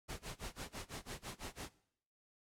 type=noise with tremolo; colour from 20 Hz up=pink; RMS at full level=-44 dBFS; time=0.08-1.71 s; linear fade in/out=20 ms; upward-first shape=sine; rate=6 Hz; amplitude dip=100%; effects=noise-tail reverb RT60 0.7 s tail -20 dB re dry + low-pass 11000 Hz 12 dB/octave